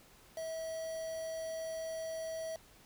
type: tone with quantisation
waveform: triangle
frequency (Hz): 647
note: E5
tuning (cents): -32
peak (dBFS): -36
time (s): 0.37-2.56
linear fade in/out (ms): 2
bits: 8
effects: pink hiss -61 dBFS RMS until 2.85 s